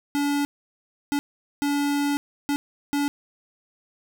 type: tone bursts at uneven times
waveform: square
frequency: 286.5 Hz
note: D4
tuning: 43 cents flat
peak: -22 dBFS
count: 5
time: 0.15-0.45 / 1.12-1.19 / 1.62-2.17 / 2.49-2.56 / 2.93-3.08 s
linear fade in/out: 0 ms
effects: none